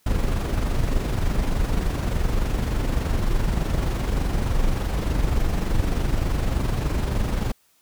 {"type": "noise with amplitude modulation", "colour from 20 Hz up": "brown", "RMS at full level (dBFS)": -20, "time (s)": [0.06, 7.52], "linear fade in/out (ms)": 5, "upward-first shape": "sine", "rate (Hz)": 23.4, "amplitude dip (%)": 45, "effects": ["white hiss -62 dBFS RMS until 7.81 s"]}